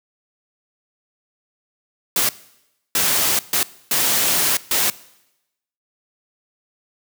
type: noise bursts at uneven times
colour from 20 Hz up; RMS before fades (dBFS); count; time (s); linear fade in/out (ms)
white; -18; 5; 2.16-2.29 / 2.95-3.39 / 3.53-3.63 / 3.91-4.57 / 4.71-4.9; 2
effects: noise-tail reverb RT60 0.9 s tail -20 dB re dry + high-pass 100 Hz 12 dB/octave

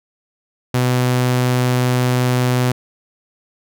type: tone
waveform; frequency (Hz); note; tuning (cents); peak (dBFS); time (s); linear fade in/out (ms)
sawtooth; 125.3; B2; +25; -10; 0.74-2.72; 5
effects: none

